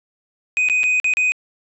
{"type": "tone with dropouts", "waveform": "triangle", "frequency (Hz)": 2500, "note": "D#7", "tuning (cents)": 8, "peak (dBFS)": -13, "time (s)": [0.57, 1.32], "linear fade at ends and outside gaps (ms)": 0, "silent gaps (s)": [[0.687, 0.698], [0.833, 0.839], [1, 1.044], [1.137, 1.17]], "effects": ["resampled to 22050 Hz"]}